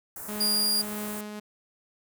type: band-stop noise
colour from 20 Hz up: white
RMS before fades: -39 dBFS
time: 0.16-1.21 s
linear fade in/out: 2 ms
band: 1600 to 7400 Hz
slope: 24 dB/octave
type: tone with tremolo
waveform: sawtooth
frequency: 210 Hz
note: G#3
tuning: 19 cents sharp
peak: -28 dBFS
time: 0.28-1.4 s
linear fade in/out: 10 ms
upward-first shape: triangle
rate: 1.7 Hz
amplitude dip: 45%
type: tone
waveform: sawtooth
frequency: 4821 Hz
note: D8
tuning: 45 cents sharp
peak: -20 dBFS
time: 0.4-0.82 s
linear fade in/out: 10 ms
effects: none